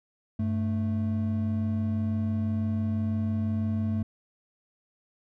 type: tone pair together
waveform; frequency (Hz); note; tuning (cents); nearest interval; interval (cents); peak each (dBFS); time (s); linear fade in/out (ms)
triangle; 98 / 220; G2 / A3; 0 / 0; octave + major second; 1400; -26; 0.39-4.03; 5
effects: none